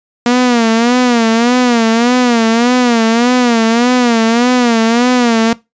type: tone with vibrato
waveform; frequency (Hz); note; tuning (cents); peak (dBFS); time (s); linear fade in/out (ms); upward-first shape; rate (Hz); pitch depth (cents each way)
sawtooth; 237.3; A#3; +31; -4; 0.26-5.53; 2; sine; 1.7; 100
effects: noise-tail reverb RT60 0.2 s tail -20 dB re dry + resampled to 16000 Hz